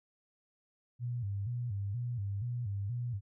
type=tone with vibrato; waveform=sine; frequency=110 Hz; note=A2; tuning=in tune; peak=-33 dBFS; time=0.99-3.21 s; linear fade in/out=50 ms; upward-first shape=square; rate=2.1 Hz; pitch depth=170 cents each way; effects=none